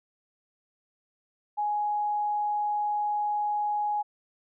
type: tone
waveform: sine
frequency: 834 Hz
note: G#5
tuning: 7 cents sharp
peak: -25 dBFS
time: 1.57-4.03 s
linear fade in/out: 20 ms
effects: none